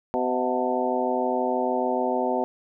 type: harmonic tone with a mistuned harmonic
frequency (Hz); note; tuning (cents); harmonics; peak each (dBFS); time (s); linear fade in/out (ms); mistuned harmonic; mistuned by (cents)
126.7; B2; +45; 2 / 3 / 4 / 5 / 6 / 7; -29 / -29 / -29 / -29 / -29 / -29; 0.14-2.44; 0; 6; -80
effects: none